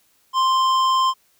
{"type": "tone with hard clipping", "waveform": "sine", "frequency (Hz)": 1046.5, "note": "C6", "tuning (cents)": 0, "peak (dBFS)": -17, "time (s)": [0.33, 1.14], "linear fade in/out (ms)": 50, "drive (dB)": 11, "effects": ["white hiss -61 dBFS RMS until 1.39 s"]}